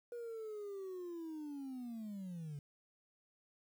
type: linear sweep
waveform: sine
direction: down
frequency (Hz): 482.3 to 140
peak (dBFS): -40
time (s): 0.12-2.59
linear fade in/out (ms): 2
effects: tanh soft clip ceiling -42 dBFS + 11-bit